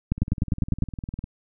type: two click trains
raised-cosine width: 5 ms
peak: -9 / -20 dBFS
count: 8 / 22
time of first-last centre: 0.12-0.824 / 0.18-1.241 s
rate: 9.95 / 19.8 Hz
effects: none